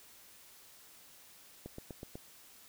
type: click train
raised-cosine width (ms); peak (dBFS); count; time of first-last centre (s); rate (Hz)
2; -30; 5; 1.66-2.155; 8.08
effects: white hiss -58 dBFS RMS until 2.68 s